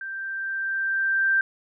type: tone with level ramp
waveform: sine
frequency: 1571 Hz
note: G6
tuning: 3 cents sharp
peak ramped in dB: -31 to -17 dBFS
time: 0.01-1.41 s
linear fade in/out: 2 ms
effects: none